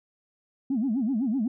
sine tone with vibrato, 242.2 Hz, B3, 34 cents flat, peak -22 dBFS, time 0.7-1.48 s, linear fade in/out 5 ms, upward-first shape sine, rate 7.9 Hz, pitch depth 260 cents each way, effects tanh soft clip ceiling -19 dBFS

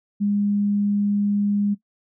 sine tone, 204 Hz, G#3, 31 cents flat, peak -18 dBFS, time 0.2-1.75 s, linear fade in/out 20 ms, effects noise-tail reverb RT60 0.1 s tail -17 dB re dry

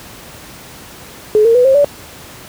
sine tone with pitch steps, 426.2 / 459.4 / 495.3 / 533.9 / 575.5 Hz, G#4 / A#4 / B4 / C5 / D5, +45 / -25 / +5 / +35 / -35 cents, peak -6 dBFS, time 1.35-1.845 s, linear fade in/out 0 ms, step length 99 ms, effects pink hiss -35 dBFS RMS until 2.48 s + high-pass 60 Hz 12 dB/octave

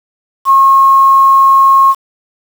sine tone with quantisation, 1083 Hz, C#6, 41 cents flat, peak -3 dBFS, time 0.45-1.95 s, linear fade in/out 50 ms, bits 5, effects none

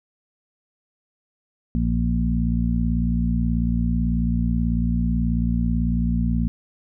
harmonic tone with a mistuned harmonic, 58.27 Hz, A#1, in tune, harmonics 1 / 2 / 3 / 4, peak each -22 / -28 / -24 / -24 dBFS, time 1.75-6.48 s, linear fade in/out 0 ms, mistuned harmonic 1, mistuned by +31 cents, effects none

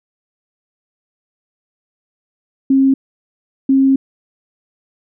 sine tone bursts at uneven times, 269 Hz, C4, 48 cents sharp, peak -8 dBFS, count 2, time 2.7-2.94 / 3.69-3.96 s, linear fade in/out 5 ms, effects none

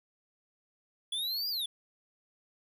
square exponential two-way sweep, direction up then down, 3385 to 4931 to 3385 Hz, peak -32 dBFS, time 1.12-1.66 s, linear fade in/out 5 ms, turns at 1.49 s, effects none

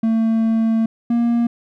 triangle tone pair in turn, 224.5 / 235.5 Hz, A3 / A#3, +35 / +18 cents, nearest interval minor second, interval 83 cents, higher second, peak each -12 dBFS, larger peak neither, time 0.03-0.86 / 1.1-1.47 s, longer first, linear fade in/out 5 ms, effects none

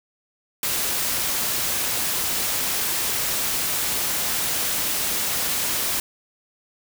white noise, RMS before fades -24 dBFS, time 0.63-6 s, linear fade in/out 2 ms, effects none

